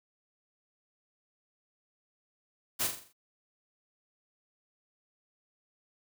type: noise with echo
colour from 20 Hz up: white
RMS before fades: -30 dBFS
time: 2.79-2.88 s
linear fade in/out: 20 ms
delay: 42 ms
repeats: 6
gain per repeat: -6 dB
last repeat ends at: 3.132 s
effects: none